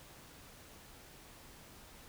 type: silence
effects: pink hiss -56 dBFS RMS until 2.08 s